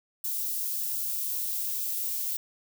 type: noise with high-pass filter sweep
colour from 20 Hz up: violet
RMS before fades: -31 dBFS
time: 0.24-2.37 s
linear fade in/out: 5 ms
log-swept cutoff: 3800 to 2400 Hz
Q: 0.8
effects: none